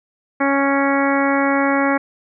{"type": "harmonic tone", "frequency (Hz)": 277.2, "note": "C#4", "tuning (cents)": 0, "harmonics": [1, 2, 3, 4, 5, 6, 7, 8], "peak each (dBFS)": [-18, -21, -23, -24, -25, -26, -26, -27], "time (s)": [0.4, 1.98], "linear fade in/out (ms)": 10, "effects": []}